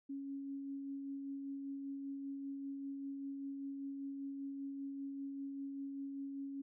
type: tone with tremolo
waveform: sine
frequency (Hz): 276.3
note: C#4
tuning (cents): -6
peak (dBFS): -40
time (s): 0.09-6.62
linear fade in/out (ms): 10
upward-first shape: sine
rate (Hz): 5.1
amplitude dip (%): 25
effects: none